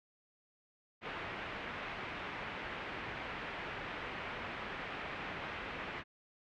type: low-pass noise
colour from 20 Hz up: white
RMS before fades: -43 dBFS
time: 1.01-6.04 s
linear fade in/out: 50 ms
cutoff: 2500 Hz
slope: 24 dB/octave
effects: none